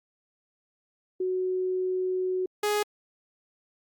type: tone pair in turn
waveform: sine / sawtooth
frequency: 370 / 417.1 Hz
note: F#4 / G#4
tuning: 0 / +7 cents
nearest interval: major second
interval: 207 cents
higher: second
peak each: -25 / -20 dBFS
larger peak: second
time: 1.2-2.46 / 2.63-2.83 s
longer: first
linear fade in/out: 5 ms
effects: Opus 48 kbps